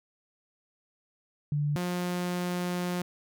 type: tone pair in turn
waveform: sine / sawtooth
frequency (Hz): 146.83 / 178.01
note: D3 / F3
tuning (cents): 0 / +33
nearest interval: minor third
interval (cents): 333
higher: second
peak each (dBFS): -25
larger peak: neither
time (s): 1.52-1.76 / 1.76-3.02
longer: second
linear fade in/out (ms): 2
effects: none